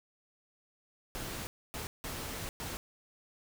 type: noise bursts at uneven times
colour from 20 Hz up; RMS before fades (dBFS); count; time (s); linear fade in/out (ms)
pink; -40; 4; 1.15-1.47 / 1.74-1.87 / 2.04-2.49 / 2.6-2.77; 0
effects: none